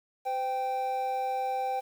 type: tone pair together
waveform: triangle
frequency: 511.9 / 784 Hz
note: C5 / G5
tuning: -38 / 0 cents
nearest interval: perfect fifth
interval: 738 cents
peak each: -33 / -27 dBFS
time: 0.25-1.81 s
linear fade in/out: 20 ms
effects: 9-bit